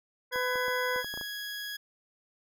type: harmonic tone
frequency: 502 Hz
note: B4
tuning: 28 cents sharp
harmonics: 1 / 2 / 3 / 4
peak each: -32 / -34 / -33 / -37 dBFS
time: 0.31-1.04 s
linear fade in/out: 50 ms
type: tone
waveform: 20% pulse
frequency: 1664 Hz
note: G#6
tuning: 3 cents sharp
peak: -31 dBFS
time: 0.32-1.77 s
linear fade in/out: 10 ms
type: clicks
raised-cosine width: 1 ms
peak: -28 dBFS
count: 8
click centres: 0.359 / 0.557 / 0.682 / 0.961 / 1.045 / 1.14 / 1.175 / 1.212 s
effects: none